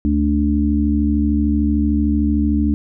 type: harmonic tone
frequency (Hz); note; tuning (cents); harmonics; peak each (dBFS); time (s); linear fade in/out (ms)
73.3; D2; -3; 1 / 3 / 4; -18 / -18 / -18; 0.05-2.74; 0
effects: none